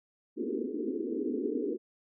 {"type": "band-pass noise", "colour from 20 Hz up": "pink", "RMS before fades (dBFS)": -33, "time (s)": [0.36, 1.78], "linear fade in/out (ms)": 50, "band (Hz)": [230, 460], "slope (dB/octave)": 96, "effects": []}